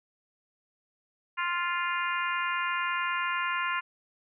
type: harmonic tone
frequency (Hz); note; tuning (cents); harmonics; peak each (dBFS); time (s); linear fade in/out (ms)
349.2; F4; 0; 3 / 4 / 5 / 6 / 7 / 8; -31 / -33 / -35 / -37 / -38 / -39; 1.37-3.81; 20
effects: none